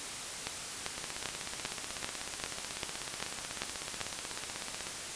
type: two click trains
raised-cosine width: 0.2 ms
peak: -20 / -15 dBFS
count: 64 / 10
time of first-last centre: 0.98-4.869 / 0.47-4.013 s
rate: 16.2 / 2.54 Hz
effects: white hiss -40 dBFS RMS until 5.15 s + resampled to 22050 Hz